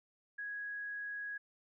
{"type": "tone", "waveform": "sine", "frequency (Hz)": 1661.2, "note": "G#6", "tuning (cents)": 0, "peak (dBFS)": -39, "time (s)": [0.38, 1.38], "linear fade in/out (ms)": 10, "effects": []}